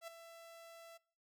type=tone with ADSR envelope; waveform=sawtooth; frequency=667 Hz; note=E5; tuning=20 cents sharp; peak=-40 dBFS; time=0.01-0.98 s; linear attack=66 ms; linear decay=8 ms; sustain=-10 dB; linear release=16 ms; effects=noise-tail reverb RT60 0.5 s tail -24 dB re dry